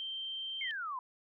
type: tone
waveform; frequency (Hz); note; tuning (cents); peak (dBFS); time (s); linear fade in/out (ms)
sine; 3136; G7; 0; -37; 0-0.71; 0
type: exponential sweep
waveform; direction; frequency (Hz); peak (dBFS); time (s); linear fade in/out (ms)
sine; down; 2217 to 982; -36; 0.61-0.99; 2
effects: none